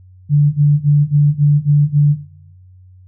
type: tone bursts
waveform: sine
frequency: 146 Hz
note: D3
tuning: 10 cents flat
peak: -7 dBFS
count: 7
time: 0.29-2.162 s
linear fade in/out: 50 ms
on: 240 ms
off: 32 ms
effects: noise-tail reverb RT60 0.9 s tail -19 dB re dry + added 92 Hz sine -40 dBFS peak until 3.07 s

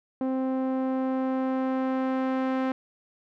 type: tone with low-pass filter sweep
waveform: sawtooth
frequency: 261.6 Hz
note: C4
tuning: in tune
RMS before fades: -27 dBFS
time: 0.21-2.72 s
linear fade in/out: 2 ms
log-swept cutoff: 680 to 1800 Hz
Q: 0.74
effects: none

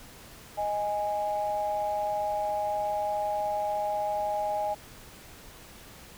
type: tone pair together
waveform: sine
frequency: 622.3 / 827.1 Hz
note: D#5 / G#5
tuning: 0 / -7 cents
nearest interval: perfect fourth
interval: 493 cents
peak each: -30 / -28 dBFS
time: 0.57-4.75 s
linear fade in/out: 20 ms
effects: tanh soft clip ceiling -19 dBFS + pink hiss -49 dBFS RMS until 6.17 s

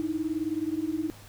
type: beating tone pair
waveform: sine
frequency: 305.4 / 324.4 Hz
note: D#4 / E4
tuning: -32 / -28 cents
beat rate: 19 Hz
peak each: -30 dBFS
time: 0-1.1 s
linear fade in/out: 0 ms
effects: added 102 Hz sine -49 dBFS peak until 1.28 s + pink hiss -51 dBFS RMS until 1.28 s

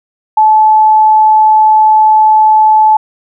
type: tone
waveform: sine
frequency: 865 Hz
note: A5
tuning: 30 cents flat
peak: -3 dBFS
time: 0.37-2.97 s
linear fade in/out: 5 ms
effects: none

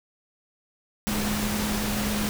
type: tone in noise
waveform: sine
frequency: 209.4 Hz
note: G#3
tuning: 15 cents sharp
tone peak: -27 dBFS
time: 1.07-2.29 s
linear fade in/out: 0 ms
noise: pink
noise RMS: -29 dBFS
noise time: 1.07-2.29 s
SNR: -1 dB
effects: none

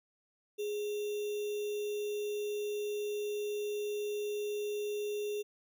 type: tone with sample-and-hold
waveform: sine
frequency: 416 Hz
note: G#4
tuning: 3 cents sharp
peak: -33 dBFS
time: 0.58-5.43 s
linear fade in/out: 20 ms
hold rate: 3150 Hz
effects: none

